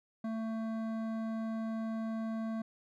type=tone with hard clipping; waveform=sine; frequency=223.1 Hz; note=A3; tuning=24 cents sharp; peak=-36 dBFS; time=0.24-2.62 s; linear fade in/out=5 ms; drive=12 dB; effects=none